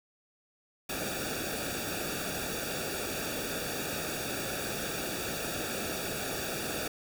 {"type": "noise with comb filter", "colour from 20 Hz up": "pink", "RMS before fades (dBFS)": -35, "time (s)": [0.89, 6.88], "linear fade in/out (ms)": 5, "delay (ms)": 0.97, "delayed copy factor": -0.85, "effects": []}